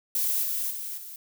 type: noise with level steps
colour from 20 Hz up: violet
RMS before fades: -26 / -29 / -35 / -41 dBFS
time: 0.15-1.16 s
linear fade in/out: 2 ms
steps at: 0.43 / 0.7 / 0.97 s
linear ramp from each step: 10 ms
effects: none